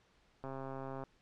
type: click train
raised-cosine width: 1 ms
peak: -30 dBFS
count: 81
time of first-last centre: 0.44-1.037 s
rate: 134 Hz
effects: pink hiss -70 dBFS RMS until 1.21 s + low-pass 5000 Hz 12 dB/octave